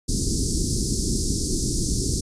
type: band-stop noise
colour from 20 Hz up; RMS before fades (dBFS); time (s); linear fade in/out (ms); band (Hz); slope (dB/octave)
pink; -23; 0.08-2.21; 10; 390 to 4700; 48
effects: resampled to 22050 Hz